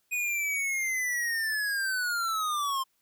square linear sweep, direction down, 2489 to 1046.5 Hz, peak -28 dBFS, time 0.11-2.84 s, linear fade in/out 20 ms, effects white hiss -73 dBFS RMS until 3.01 s

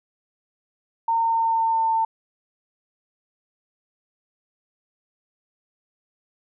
sine tone with pitch glide, 914 to 897.8 Hz, A#5 to A5, -34 to +35 cents, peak -18 dBFS, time 1.08-2.05 s, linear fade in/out 5 ms, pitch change -31 cents, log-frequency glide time 1.2-1.9 s, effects none

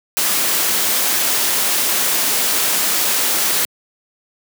white noise, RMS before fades -17 dBFS, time 0.17-3.65 s, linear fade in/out 0 ms, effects high-pass 200 Hz 12 dB/octave

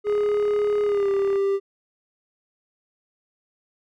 triangle tone with pitch glide, 415.3 to 394.7 Hz, G#4 to G4, 0 to +12 cents, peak -17 dBFS, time 0.04-1.6 s, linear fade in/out 50 ms, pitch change -88 cents, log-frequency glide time 0.84-1.1 s
click train, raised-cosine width 0.5 ms, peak -24 dBFS, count 48, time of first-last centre 0.07-1.358 s, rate 36.5 Hz
effects none

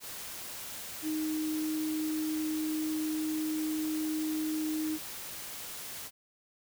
sine tone in noise, 310.9 Hz, D#4, 1 cent flat, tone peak -30 dBFS, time 1.02-4.99 s, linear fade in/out 50 ms, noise white, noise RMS -42 dBFS, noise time 0-6.11 s, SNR +9 dB, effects none

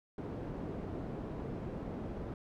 white low-pass noise, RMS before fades -41 dBFS, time 0.18-2.34 s, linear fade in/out 2 ms, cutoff 370 Hz, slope 12 dB/octave, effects none

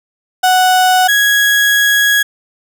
35% pulse tone pair in turn, 740 / 1661.2 Hz, F#5 / G#6, 0 / 0 cents, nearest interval octave + major second, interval 1400 cents, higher second, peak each -6 / -7 dBFS, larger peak first, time 0.43-1.08 / 1.08-2.23 s, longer second, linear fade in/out 10 ms, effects none

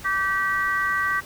harmonic tone, 386.8 Hz, G4, 23 cents flat, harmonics 3 / 4 / 5, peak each -25 / -25 / -25 dBFS, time 0.04-1.21 s, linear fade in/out 20 ms, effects pink hiss -42 dBFS RMS until 1.25 s

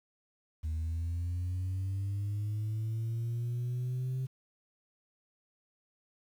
sine linear sweep, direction up, 77.78 to 131.3 Hz, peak -29 dBFS, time 0.63-4.27 s, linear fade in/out 20 ms, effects tanh soft clip ceiling -30 dBFS + 10-bit

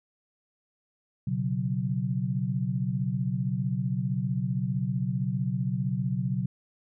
sine chord, B suspended second, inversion none, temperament just, 123.47 / 138.9 / 185.21 Hz, B2 / C#3 / F#3, 0 / +4 / +2 cents, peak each -30 dBFS, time 1.27-6.46 s, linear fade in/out 5 ms, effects none

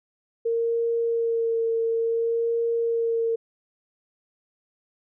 sine tone with vibrato, 460 Hz, A#4, 23 cents flat, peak -21 dBFS, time 0.45-3.36 s, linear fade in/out 10 ms, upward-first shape sine, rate 0.57 Hz, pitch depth 16 cents each way, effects none

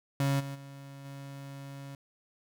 35% pulse tone with level steps, 138.59 Hz, C#3, in tune, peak -24 / -35 / -43 / -40 dBFS, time 0.2-1.95 s, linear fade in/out 2 ms, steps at 0.39 / 0.54 / 1.04 s, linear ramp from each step 20 ms, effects none

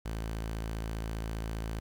sawtooth tone, 55 Hz, A1, in tune, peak -30 dBFS, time 0.05-1.8 s, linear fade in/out 10 ms, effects 10-bit

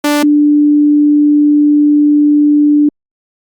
sawtooth / sine tone pair in turn, 293.7 / 294.8 Hz, D4 / D4, 0 / +7 cents, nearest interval unison, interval 7 cents, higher second, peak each -5 dBFS, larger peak neither, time 0.04-0.23 / 0.23-2.89 s, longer second, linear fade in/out 5 ms, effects Opus 48 kbps

